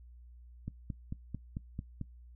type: click train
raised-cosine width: 5 ms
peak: -25 dBFS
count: 7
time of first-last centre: 0.68-2.013 s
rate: 4.5 Hz
effects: noise-tail reverb RT60 0.1 s tail -19 dB re dry + added 60 Hz sine -51 dBFS peak until 2.35 s